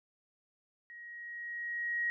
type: tone with level ramp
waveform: sine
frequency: 1893 Hz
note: A#6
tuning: 26 cents sharp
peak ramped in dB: -47 to -29 dBFS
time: 0.9-2.1 s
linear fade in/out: 0 ms
effects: none